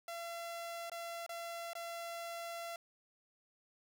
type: tone with dropouts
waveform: sawtooth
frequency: 679 Hz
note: F5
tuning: 49 cents flat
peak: -38 dBFS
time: 0.08-2.76 s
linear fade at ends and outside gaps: 2 ms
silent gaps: 0.898-0.917 / 1.264-1.292 / 1.733-1.752 s
effects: none